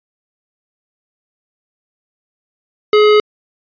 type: tone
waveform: square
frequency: 422.2 Hz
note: G#4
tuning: 29 cents sharp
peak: -7 dBFS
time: 2.93-3.2 s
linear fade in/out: 2 ms
effects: resampled to 11025 Hz